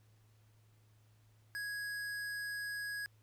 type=tone with hard clipping; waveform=sine; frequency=1661.2 Hz; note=G#6; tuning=in tune; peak=-40 dBFS; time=1.55-3.06 s; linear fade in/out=0 ms; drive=15 dB; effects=added 108 Hz sine -64 dBFS peak until 3.22 s + pink hiss -74 dBFS RMS until 3.22 s